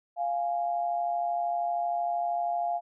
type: tone pair together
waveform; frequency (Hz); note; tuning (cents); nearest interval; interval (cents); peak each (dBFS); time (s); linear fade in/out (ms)
sine; 697.7 / 830.6; F5 / G#5; -2 / 0; minor third; 302; -27 / -34; 0.16-2.81; 50
effects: none